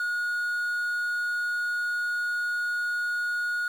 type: tone with quantisation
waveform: triangle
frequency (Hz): 1446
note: F#6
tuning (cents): -40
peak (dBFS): -24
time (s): 0-3.68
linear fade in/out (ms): 2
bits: 8
effects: none